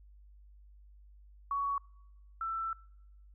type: tone pair in turn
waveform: sine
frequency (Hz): 1121 / 1333.1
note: C#6 / E6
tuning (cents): +19 / +19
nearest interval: minor third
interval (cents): 300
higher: second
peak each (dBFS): -30 / -33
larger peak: first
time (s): 1.51-1.78 / 2.41-2.73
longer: second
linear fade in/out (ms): 2
effects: noise-tail reverb RT60 1.0 s tail -26 dB re dry + added 50 Hz sine -54 dBFS peak until 3.34 s